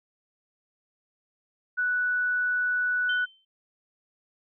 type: tone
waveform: sine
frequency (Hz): 1480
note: F#6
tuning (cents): 0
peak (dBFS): -23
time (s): 1.77-3.26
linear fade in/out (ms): 20
type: tone with exponential decay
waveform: sine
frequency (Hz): 3094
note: G7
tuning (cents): -23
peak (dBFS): -29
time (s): 3.09-3.45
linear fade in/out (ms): 5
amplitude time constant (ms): 78
effects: none